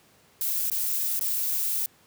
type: noise with dropouts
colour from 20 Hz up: violet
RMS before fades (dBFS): -27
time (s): 0.41-1.86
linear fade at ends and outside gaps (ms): 1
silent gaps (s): 0.7-0.716 / 1.194-1.21
effects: pink hiss -59 dBFS RMS until 2.06 s + high-pass 100 Hz 12 dB/octave